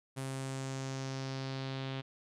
sawtooth tone with low-pass filter sweep, 133.7 Hz, C3, 38 cents sharp, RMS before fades -39 dBFS, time 0.16-2.02 s, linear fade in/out 20 ms, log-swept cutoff 10000 to 3400 Hz, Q 2.6, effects none

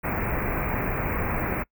pink band-stop noise, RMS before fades -27 dBFS, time 0.03-1.64 s, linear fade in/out 20 ms, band 2500 to 15000 Hz, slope 96 dB/octave, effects noise-tail reverb RT60 0.1 s tail -24 dB re dry

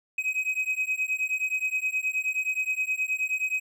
triangle beating tone pair, 2524 / 2533.5 Hz, D#7 / D#7, +24 / +31 cents, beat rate 9.5 Hz, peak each -27 dBFS, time 0.18-3.6 s, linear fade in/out 5 ms, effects none

